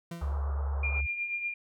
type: tone with exponential decay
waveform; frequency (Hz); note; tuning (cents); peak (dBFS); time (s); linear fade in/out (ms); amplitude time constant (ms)
40% pulse; 169.5; E3; +49; -34; 0.11-0.53; 5; 90
type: tone with vibrato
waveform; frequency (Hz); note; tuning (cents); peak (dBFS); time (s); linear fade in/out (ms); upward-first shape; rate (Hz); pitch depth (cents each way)
sine; 70.7; C#2; +35; -28; 0.21-1.07; 20; square; 8.4; 19
type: band-pass noise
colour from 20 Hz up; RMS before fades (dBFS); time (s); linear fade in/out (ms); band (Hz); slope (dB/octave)
white; -46; 0.21-1.01; 5; 390 to 1300; 48
type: tone with tremolo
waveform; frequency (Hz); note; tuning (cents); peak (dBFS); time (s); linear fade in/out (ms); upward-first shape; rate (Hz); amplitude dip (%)
sine; 2403; D7; +39; -28; 0.83-1.54; 5; triangle; 8.3; 60
effects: none